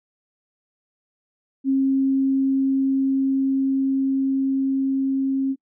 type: tone with level ramp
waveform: sine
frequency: 269 Hz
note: C4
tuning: 48 cents sharp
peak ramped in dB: -16 to -19 dBFS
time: 1.64-5.56 s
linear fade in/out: 50 ms
effects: noise-tail reverb RT60 0.1 s tail -24 dB re dry